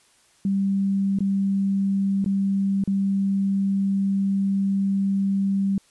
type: tone with dropouts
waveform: sine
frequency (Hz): 196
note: G3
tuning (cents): 0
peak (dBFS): -19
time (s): 0.45-5.78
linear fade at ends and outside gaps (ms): 2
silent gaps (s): 1.188-1.205 / 2.244-2.26 / 2.839-2.875
effects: white hiss -59 dBFS RMS until 5.9 s + resampled to 24000 Hz